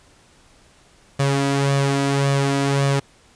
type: tone with flanger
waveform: sawtooth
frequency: 139 Hz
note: C#3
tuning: 5 cents sharp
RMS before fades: -19 dBFS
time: 1.19-3 s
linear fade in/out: 10 ms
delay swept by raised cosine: 1.7 to 3.1 ms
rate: 1.8 Hz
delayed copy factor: +0.55
effects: pink hiss -53 dBFS RMS until 3.35 s + resampled to 22050 Hz